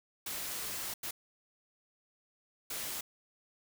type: noise bursts at uneven times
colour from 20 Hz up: white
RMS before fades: -39 dBFS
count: 3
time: 0.26-0.94 / 1.03-1.11 / 2.7-3.01 s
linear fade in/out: 5 ms
effects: none